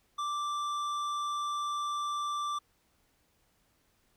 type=tone with tanh clipping; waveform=triangle; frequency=1174 Hz; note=D6; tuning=1 cent flat; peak=-33 dBFS; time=0.18-2.59 s; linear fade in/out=10 ms; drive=16 dB; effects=pink hiss -71 dBFS RMS until 4.16 s